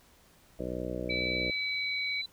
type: harmonic tone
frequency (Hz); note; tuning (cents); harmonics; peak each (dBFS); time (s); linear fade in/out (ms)
61.74; B1; 0; 1 / 2 / 3 / 4 / 5 / 6 / 7 / 8 / 9 / 10; -42 / -44 / -41 / -44 / -40 / -42 / -46 / -40 / -41 / -43; 0.59-1.51; 5
type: tone with pitch glide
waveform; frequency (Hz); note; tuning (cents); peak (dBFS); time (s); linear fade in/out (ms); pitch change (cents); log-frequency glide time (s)
sine; 2302 to 2268; D7 to C#7; -35 to +39; -31; 1.09-2.22; 10; -26; 1.27-1.98
type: tone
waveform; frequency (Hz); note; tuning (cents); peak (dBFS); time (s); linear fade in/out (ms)
sine; 3987; B7; +16; -35; 1.1-2.26; 5
effects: pink hiss -61 dBFS RMS until 2.32 s